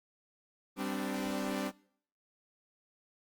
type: chord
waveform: sawtooth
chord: G suspended fourth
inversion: none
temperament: equal with one note detuned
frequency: 196 / 258.3 / 293.7 Hz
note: G3 / C4 / D4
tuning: 0 / -22 / 0 cents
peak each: -34 dBFS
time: 0.76-1.72 s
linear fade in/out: 50 ms
effects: noise-tail reverb RT60 0.6 s tail -22 dB re dry + Opus 24 kbps